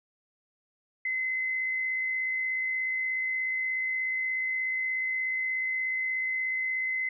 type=tone with amplitude modulation; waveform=sine; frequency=2047 Hz; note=C7; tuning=38 cents flat; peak=-26 dBFS; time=1.05-7.09 s; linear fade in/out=5 ms; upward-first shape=sine; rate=56.7 Hz; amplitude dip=25%; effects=none